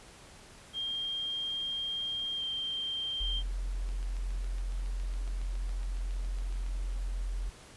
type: tone with pitch glide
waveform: sine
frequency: 3205 to 3165 Hz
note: G7 to G7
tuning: +38 to +16 cents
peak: -32 dBFS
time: 0.73-3.43 s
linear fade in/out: 50 ms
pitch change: -22 cents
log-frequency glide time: 2.36-2.42 s
type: tone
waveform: sine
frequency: 43.65 Hz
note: F1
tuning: in tune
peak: -31 dBFS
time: 3.2-7.5 s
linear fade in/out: 10 ms
type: click train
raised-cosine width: 0.2 ms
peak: -35 dBFS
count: 21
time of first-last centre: 3.89-6.664 s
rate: 7.21 Hz
effects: pink hiss -53 dBFS RMS until 7.76 s + resampled to 24000 Hz